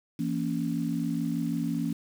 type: chord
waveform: sine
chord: A# diminished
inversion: second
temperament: just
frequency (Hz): 167.82 / 233.1 / 279.7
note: E3 / A#3 / C#4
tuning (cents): +31 / 0 / +16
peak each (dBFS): -31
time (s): 0.19-1.93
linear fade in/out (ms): 5
effects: 8-bit